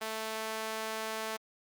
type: tone with high-pass filter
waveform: sawtooth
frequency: 220 Hz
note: A3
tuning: in tune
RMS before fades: -37 dBFS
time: 0.01-1.37 s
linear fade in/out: 10 ms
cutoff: 620 Hz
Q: 0.79
effects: Opus 32 kbps